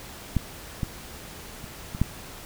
clicks, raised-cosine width 5 ms, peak -9 / -14 / -27 / -21 / -8 dBFS, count 5, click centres 0.367 / 0.832 / 1.642 / 1.949 / 2.016 s, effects pink hiss -42 dBFS RMS until 2.45 s

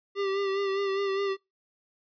square tone with vibrato, 393.5 Hz, G4, 7 cents sharp, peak -27 dBFS, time 0.15-1.37 s, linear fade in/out 50 ms, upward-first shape sine, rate 4.9 Hz, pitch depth 33 cents each way, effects noise-tail reverb RT60 0.2 s tail -23 dB re dry + resampled to 11025 Hz

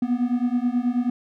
triangle beating tone pair, 240 / 249.3 Hz, B3 / B3, -49 / +16 cents, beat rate 9.3 Hz, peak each -21 dBFS, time 0.02-1.1 s, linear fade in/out 5 ms, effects none

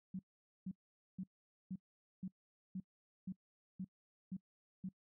sine tone bursts, 186.9 Hz, F#3, 18 cents sharp, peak -40 dBFS, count 10, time 0.14-4.89 s, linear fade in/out 5 ms, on 52 ms, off 470 ms, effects noise-tail reverb RT60 0.1 s tail -24 dB re dry

